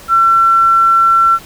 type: tone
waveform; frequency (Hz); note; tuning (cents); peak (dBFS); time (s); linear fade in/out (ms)
sine; 1350; E6; +41; -6; 0.08-1.39; 50
effects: pink hiss -36 dBFS RMS until 1.45 s